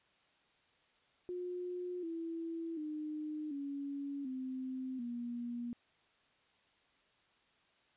sine tone with pitch steps, 358.4 / 330.6 / 304.9 / 281.2 / 259.4 / 239.2 Hz, F4 / E4 / D#4 / C#4 / C4 / A#3, +45 / +5 / -35 / +25 / -15 / +45 cents, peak -38 dBFS, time 1.29-5.73 s, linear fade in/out 0 ms, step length 740 ms, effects white hiss -71 dBFS RMS until 7.96 s + resampled to 8000 Hz

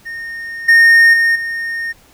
triangle tone with level steps, 1840 Hz, A#6, 23 cents flat, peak -22 / -3 / -8 / -17 dBFS, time 0.05-1.93 s, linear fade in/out 20 ms, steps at 0.68 / 1.13 / 1.35 s, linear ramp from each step 10 ms, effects pink hiss -48 dBFS RMS until 2.13 s

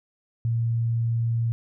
sine tone, 115.8 Hz, A#2, 11 cents flat, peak -21 dBFS, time 0.45-1.52 s, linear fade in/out 0 ms, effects none

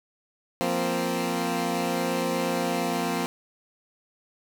15% pulse chord, F suspended fourth, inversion none, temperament equal, 174.61 / 233.1 / 261.6 Hz, F3 / Bb3 / C4, 0 / 0 / 0 cents, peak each -23 dBFS, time 0.61-3.26 s, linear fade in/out 0 ms, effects none

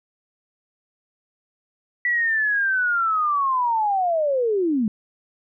sine linear sweep, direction down, 1964 to 202.2 Hz, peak -18 dBFS, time 2.05-4.88 s, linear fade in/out 2 ms, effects none

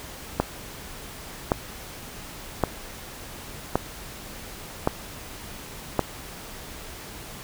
click train, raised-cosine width 1 ms, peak -5 dBFS, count 6, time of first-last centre 0.4-5.993 s, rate 0.894 Hz, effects pink hiss -40 dBFS RMS until 7.43 s

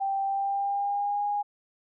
sine tone with pitch glide, 784 to 821.1 Hz, G5 to G#5, 0 to -20 cents, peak -25 dBFS, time 0-1.43 s, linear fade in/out 20 ms, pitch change +80 cents, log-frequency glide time 0.24-1.25 s, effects none

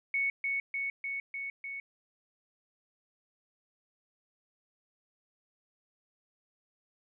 sine tone with echo, 2217 Hz, C#7, in tune, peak -27 dBFS, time 0.14-0.3 s, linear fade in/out 2 ms, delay 300 ms, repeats 5, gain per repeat -2 dB, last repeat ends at 1.8 s, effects none

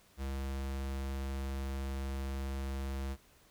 square tone, 67.6 Hz, C#2, 43 cents flat, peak -36 dBFS, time 0.17-3.17 s, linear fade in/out 50 ms, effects pink hiss -64 dBFS RMS until 3.5 s

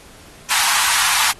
pink high-pass noise, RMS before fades -17 dBFS, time 0.5-1.32 s, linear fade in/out 10 ms, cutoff 840 Hz, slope 48 dB/octave, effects pink hiss -44 dBFS RMS until 1.39 s + AAC 32 kbps

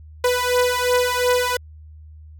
sawtooth beating tone pair, 493.9 / 496.7 Hz, B4 / B4, 0 / +10 cents, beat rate 2.8 Hz, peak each -16 dBFS, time 0.24-1.57 s, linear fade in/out 5 ms, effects added 77 Hz sine -39 dBFS peak until 2.39 s

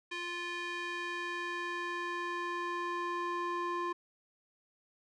square tone with band-pass filter sweep, 349.1 Hz, F4, 1 cent flat, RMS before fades -37 dBFS, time 0.11-3.93 s, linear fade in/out 10 ms, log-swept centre 2400 to 990 Hz, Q 1.5, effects resampled to 22050 Hz

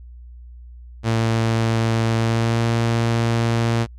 sawtooth tone with pitch glide, 113.5 to 115.75 Hz, A#2 to A#2, -46 to -12 cents, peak -13 dBFS, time 1.03-3.87 s, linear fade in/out 50 ms, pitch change +34 cents, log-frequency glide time 2.15-2.64 s, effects added 60 Hz sine -37 dBFS peak until 3.98 s + low-pass 7000 Hz 12 dB/octave

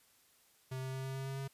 square tone with pitch steps, 130.6 / 131.51 / 132.42 / 133.34 / 134.27 / 135.21 / 136.15 Hz, C3 / C3 / C3 / C3 / C3 / C#3 / C#3, -3 / +9 / +21 / +33 / +45 / -43 / -31 cents, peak -39 dBFS, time 0.71-1.48 s, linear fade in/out 10 ms, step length 110 ms, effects white hiss -68 dBFS RMS until 1.53 s + resampled to 32000 Hz

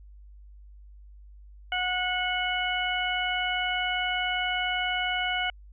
harmonic tone with a mistuned harmonic, 730 Hz, F#5, 24 cents flat, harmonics 1 / 2 / 3 / 4, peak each -31 / -31 / -31 / -31 dBFS, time 1.72-5.5 s, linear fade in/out 2 ms, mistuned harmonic 4, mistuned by +22 cents, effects added 50 Hz sine -46 dBFS peak until 5.72 s

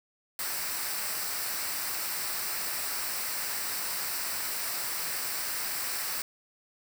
white noise with comb filter, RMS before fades -33 dBFS, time 0.39-6.22 s, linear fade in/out 2 ms, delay 0.3 ms, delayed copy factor -0.55, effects none

